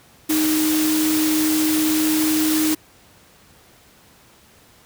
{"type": "tone in noise", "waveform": "sine", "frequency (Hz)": 311.1, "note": "D#4", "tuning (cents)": 0, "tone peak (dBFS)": -17, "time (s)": [0.29, 2.75], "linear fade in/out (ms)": 10, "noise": "white", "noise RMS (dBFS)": -24, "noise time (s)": [0.29, 2.75], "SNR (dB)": 4, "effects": ["pink hiss -51 dBFS RMS until 4.85 s", "high-pass 60 Hz 12 dB/octave"]}